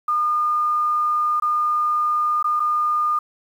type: tone with dropouts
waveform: sine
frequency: 1215 Hz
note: D#6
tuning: 42 cents flat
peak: -17 dBFS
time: 0.08-3.19 s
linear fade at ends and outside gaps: 5 ms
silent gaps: 1.4-1.421 / 2.428-2.442 / 2.597-2.601 s
effects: 8-bit